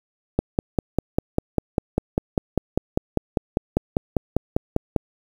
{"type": "click train", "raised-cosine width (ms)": 2, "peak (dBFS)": -5, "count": 24, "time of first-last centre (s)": [0.39, 4.963], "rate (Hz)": 5.03, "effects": ["7-bit"]}